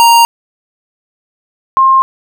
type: tone pair in turn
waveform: square / sine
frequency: 933 / 1062.6 Hz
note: A#5 / C6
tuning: +1 / +26 cents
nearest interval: major second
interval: 225 cents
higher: second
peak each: -4 dBFS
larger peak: neither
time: 0-0.25 / 1.77-2.02 s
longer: neither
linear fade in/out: 0 ms
effects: none